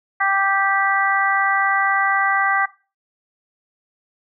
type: harmonic tone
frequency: 392 Hz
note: G4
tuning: in tune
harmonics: 2 / 3 / 4 / 5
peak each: -21 / -21 / -21 / -21 dBFS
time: 0.2-2.66 s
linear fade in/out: 10 ms
effects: noise-tail reverb RT60 0.3 s tail -17 dB re dry